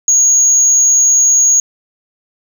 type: tone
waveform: sine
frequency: 6645 Hz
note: G#8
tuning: in tune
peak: -5 dBFS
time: 0.08-1.6 s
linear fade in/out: 2 ms
effects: tanh soft clip ceiling -3 dBFS + 7-bit